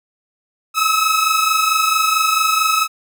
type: tone pair together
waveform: sawtooth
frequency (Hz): 1275.5 / 1300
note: D#6 / E6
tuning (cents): +43 / -24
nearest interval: unison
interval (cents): 33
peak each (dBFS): -13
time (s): 0.74-2.88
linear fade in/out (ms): 50
effects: none